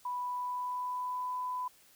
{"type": "tone with pitch glide", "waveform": "sine", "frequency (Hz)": [987.8, 1001], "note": ["B5", "B5"], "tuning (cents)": [0, 23], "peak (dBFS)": -33, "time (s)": [0.05, 1.68], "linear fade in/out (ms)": 5, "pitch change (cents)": 23, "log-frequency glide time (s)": [0.21, 1.35], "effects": ["white hiss -62 dBFS RMS until 1.95 s"]}